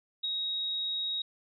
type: tone with ADSR envelope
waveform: sine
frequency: 3786 Hz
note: A#7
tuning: 26 cents sharp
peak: -28 dBFS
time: 0.23-1.22 s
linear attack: 13 ms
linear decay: 18 ms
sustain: -2 dB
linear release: 4 ms
effects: none